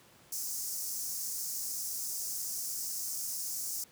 pink high-pass noise, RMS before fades -37 dBFS, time 0.32-3.84 s, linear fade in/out 5 ms, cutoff 5300 Hz, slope 48 dB/octave, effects pink hiss -60 dBFS RMS until 3.91 s + high-pass 100 Hz 12 dB/octave

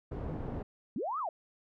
pink low-pass noise, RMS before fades -38 dBFS, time 0.11-0.63 s, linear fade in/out 10 ms, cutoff 620 Hz, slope 12 dB/octave
sine linear two-way sweep, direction up then down, 174.61 to 1318.5 to 595 Hz, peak -32 dBFS, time 0.96-1.29 s, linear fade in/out 2 ms, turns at 1.19 s
effects none

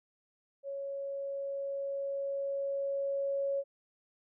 sine tone with level ramp, 554.4 Hz, C#5, in tune, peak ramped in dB -36 to -29 dBFS, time 0.63-3.64 s, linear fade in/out 50 ms, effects none

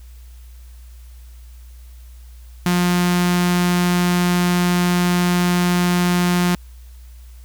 sawtooth tone with notch filter, 177.2 Hz, F3, 25 cents sharp, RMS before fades -17 dBFS, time 2.66-6.55 s, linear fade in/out 0 ms, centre 490 Hz, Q 1.2, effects added 60 Hz sine -37 dBFS peak until 7.44 s + white hiss -54 dBFS RMS until 7.44 s

